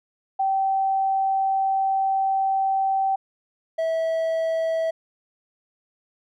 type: tone pair in turn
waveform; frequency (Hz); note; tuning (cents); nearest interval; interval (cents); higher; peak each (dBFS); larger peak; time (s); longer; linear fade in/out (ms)
sine / triangle; 774 / 650.9; G5 / E5; -22 / -22; minor third; 300; first; -19; neither; 0.39-3.16 / 3.78-4.91; first; 10
effects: none